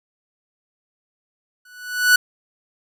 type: tone with exponential growth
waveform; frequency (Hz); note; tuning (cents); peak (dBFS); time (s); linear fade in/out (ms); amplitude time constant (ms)
45% pulse; 1480; F#6; 0; -8; 1.65-2.16; 5; 110
effects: none